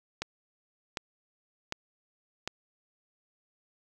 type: click train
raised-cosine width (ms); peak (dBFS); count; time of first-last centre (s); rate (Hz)
0.2; -15; 4; 0.22-2.476; 1.33
effects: none